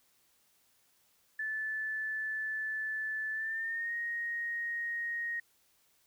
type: tone with pitch glide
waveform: sine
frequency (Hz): 1746 to 1871.3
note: A6 to A#6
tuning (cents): -14 to +6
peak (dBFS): -33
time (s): 1.39-5.4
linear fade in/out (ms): 5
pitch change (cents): +120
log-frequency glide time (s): 3.32-3.94
effects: white hiss -70 dBFS RMS until 6.06 s